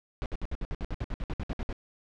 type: noise bursts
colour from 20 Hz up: brown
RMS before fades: -32 dBFS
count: 16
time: 0.22-1.728 s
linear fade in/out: 0 ms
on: 38 ms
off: 60 ms
effects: low-pass 4000 Hz 12 dB/octave